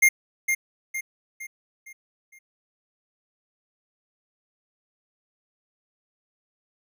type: tone with echo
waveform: square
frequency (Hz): 2118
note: C7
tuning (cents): +21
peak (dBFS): -14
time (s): 0.02-0.09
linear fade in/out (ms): 10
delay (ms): 460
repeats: 5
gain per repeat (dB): -7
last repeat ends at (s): 2.39
effects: none